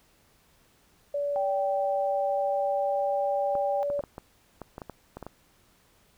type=tone; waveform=sine; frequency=574 Hz; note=D5; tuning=40 cents flat; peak=-26 dBFS; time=1.14-4.01 s; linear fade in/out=5 ms
type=tone with pitch glide; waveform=sine; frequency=783 to 795.3 Hz; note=G5 to G5; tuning=-2 to +25 cents; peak=-28 dBFS; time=1.36-3.83 s; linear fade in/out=0 ms; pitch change=+27 cents; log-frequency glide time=1.68-3.26 s
type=clicks; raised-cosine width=1 ms; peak=-24 dBFS; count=12; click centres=3.553 / 3.901 / 3.993 / 4.038 / 4.181 / 4.617 / 4.781 / 4.818 / 4.897 / 5.17 / 5.227 / 5.266 s
effects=pink hiss -63 dBFS RMS until 6.17 s